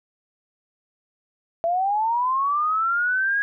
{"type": "linear sweep", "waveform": "sine", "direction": "up", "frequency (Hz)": [661, 1661.2], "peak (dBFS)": -19, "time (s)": [1.64, 3.42], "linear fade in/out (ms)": 0, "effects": []}